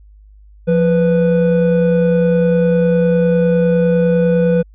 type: tone pair together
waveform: triangle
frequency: 174.4 / 493.3 Hz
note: F3 / B4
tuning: -2 / -2 cents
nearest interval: octave + tritone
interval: 1800 cents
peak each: -11 dBFS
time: 0.67-4.63 s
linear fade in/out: 20 ms
effects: added 51 Hz sine -40 dBFS peak until 4.74 s + resampled to 8000 Hz